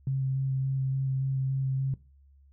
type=tone with vibrato; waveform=sine; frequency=133.7 Hz; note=C3; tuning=38 cents sharp; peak=-25 dBFS; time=0.07-1.94 s; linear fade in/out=2 ms; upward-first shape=square; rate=3.5 Hz; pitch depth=10 cents each way; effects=noise-tail reverb RT60 0.3 s tail -18 dB re dry + added 69 Hz sine -55 dBFS peak until 2.52 s